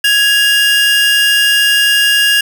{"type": "tone pair together", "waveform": "45% pulse", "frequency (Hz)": [1662, 2811], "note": ["G#6", "F7"], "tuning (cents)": [1, 11], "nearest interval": "major sixth", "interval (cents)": 910, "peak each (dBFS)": -11, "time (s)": [0.04, 2.41], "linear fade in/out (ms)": 5, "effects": []}